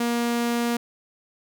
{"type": "tone", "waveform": "sawtooth", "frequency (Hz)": 236.8, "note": "A#3", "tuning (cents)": 27, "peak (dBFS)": -18, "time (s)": [0, 0.77], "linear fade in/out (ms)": 5, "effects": []}